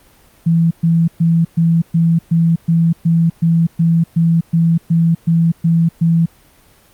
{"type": "tone bursts", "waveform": "sine", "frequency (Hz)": 166.2, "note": "E3", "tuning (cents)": 15, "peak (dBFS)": -9, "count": 16, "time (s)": [0.46, 6.26], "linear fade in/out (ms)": 10, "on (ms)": 250, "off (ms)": 120, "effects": ["pink hiss -49 dBFS RMS until 6.93 s", "Opus 32 kbps"]}